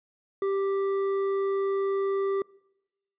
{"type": "tone with hard clipping", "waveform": "triangle", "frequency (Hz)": 392, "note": "G4", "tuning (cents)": 0, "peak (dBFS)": -26, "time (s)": [0.42, 2.42], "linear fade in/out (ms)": 2, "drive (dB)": 11, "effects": ["noise-tail reverb RT60 0.9 s tail -24 dB re dry", "resampled to 8000 Hz"]}